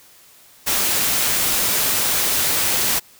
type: noise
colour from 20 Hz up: white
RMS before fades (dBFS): -19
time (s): 0.66-3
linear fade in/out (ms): 20
effects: white hiss -49 dBFS RMS until 3.19 s